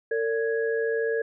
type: tone cluster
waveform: sine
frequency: 453.4 / 574 / 1663 Hz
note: A#4 / D5 / G#6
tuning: -48 / -40 / +2 cents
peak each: -24 / -33 / -32 dBFS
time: 0.11-1.22 s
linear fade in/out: 5 ms
effects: none